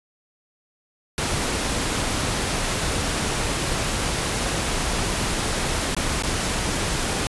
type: noise with dropouts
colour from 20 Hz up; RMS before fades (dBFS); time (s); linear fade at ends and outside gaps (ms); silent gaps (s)
pink; -24; 1.18-7.27; 1; 5.948-5.966 / 6.224-6.235
effects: resampled to 24000 Hz